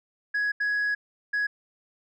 sine tone bursts at uneven times, 1671 Hz, G#6, 10 cents sharp, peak -21 dBFS, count 3, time 0.34-0.52 / 0.6-0.95 / 1.33-1.47 s, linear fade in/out 10 ms, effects tanh soft clip ceiling -22 dBFS

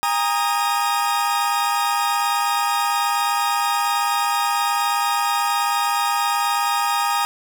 40% pulse chord, Ab suspended second, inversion none, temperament equal with one note detuned, 813.5 / 932.3 / 1244.5 Hz, Ab5 / Bb5 / Eb6, -36 / 0 / 0 cents, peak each -22 dBFS, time 0.03-7.25 s, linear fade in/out 0 ms, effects none

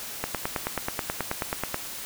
click train, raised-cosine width 0.5 ms, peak -11 dBFS, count 15, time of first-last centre 0.24-1.744 s, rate 9.31 Hz, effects white hiss -37 dBFS RMS until 2.05 s

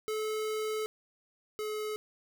square tone pair in turn, 432.5 / 427 Hz, A4 / G#4, -30 / +48 cents, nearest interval unison, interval 22 cents, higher first, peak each -32 / -34 dBFS, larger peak first, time 0.08-0.86 / 1.59-1.96 s, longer first, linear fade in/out 0 ms, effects none

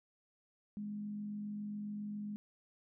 sine tone with frequency modulation, 207.7 Hz, G#3, in tune, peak -39 dBFS, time 0.77-2.36 s, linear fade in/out 0 ms, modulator 47.3 Hz, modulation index 0.23, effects none

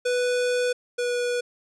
square tone pair in turn, 493.9 / 487.4 Hz, B4 / B4, 0 / -23 cents, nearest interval unison, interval 23 cents, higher first, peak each -22 / -24 dBFS, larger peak first, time 0.05-0.73 / 0.98-1.41 s, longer first, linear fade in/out 10 ms, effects resampled to 22050 Hz

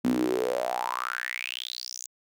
sawtooth tone with high-pass filter sweep, 61.74 Hz, B1, in tune, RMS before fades -30 dBFS, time 0.04-2.07 s, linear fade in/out 10 ms, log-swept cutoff 230 to 7100 Hz, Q 8.3, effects none

